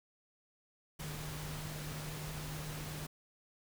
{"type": "tone in noise", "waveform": "sine", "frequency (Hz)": 152.1, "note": "D#3", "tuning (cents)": -39, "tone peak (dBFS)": -43, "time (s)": [0.99, 3.07], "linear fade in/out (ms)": 10, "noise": "pink", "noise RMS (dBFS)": -45, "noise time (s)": [0.99, 3.07], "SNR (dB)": -1, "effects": []}